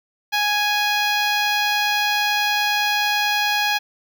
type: tone with notch filter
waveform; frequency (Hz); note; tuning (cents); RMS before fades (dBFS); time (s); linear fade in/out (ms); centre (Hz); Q
10% pulse; 830.6; G#5; 0; -20; 0.32-3.79; 20; 9500; 0.56
effects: none